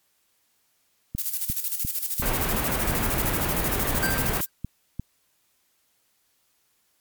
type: click train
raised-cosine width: 5 ms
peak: -17 dBFS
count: 12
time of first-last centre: 1.15-4.996 s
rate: 2.86 Hz
type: noise with tremolo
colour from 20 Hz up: violet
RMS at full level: -26 dBFS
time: 1.18-4.46 s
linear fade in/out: 5 ms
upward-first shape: square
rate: 13 Hz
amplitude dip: 60%
type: low-pass noise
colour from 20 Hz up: pink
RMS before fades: -27 dBFS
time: 2.22-4.41 s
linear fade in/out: 2 ms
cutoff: 2600 Hz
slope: 12 dB/octave
type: tone with exponential decay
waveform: square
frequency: 1571 Hz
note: G6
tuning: 3 cents sharp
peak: -23 dBFS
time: 4.03-4.49 s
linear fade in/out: 1 ms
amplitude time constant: 100 ms
effects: white hiss -68 dBFS RMS until 7 s + MP3 96 kbps